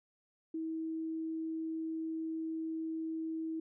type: tone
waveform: sine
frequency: 321.9 Hz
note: E4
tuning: 41 cents flat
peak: -35 dBFS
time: 0.54-3.6 s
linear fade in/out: 5 ms
effects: none